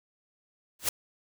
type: noise with exponential growth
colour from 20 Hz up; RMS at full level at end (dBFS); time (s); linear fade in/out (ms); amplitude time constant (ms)
white; -21; 0.79-0.89; 5; 21
effects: none